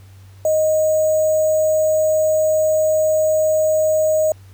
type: tone with sample-and-hold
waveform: sine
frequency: 622.3 Hz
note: D#5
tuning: in tune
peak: -13 dBFS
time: 0.45-4.32 s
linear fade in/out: 2 ms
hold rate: 7350 Hz
effects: added 96 Hz sine -40 dBFS peak until 4.53 s + pink hiss -53 dBFS RMS until 4.53 s